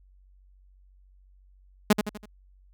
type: tone with echo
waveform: sawtooth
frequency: 209.8 Hz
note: G#3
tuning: 18 cents sharp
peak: -11 dBFS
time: 1.9-1.93 s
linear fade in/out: 5 ms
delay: 82 ms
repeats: 4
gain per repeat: -7 dB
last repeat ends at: 2.258 s
effects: added 47 Hz sine -54 dBFS peak until 2.73 s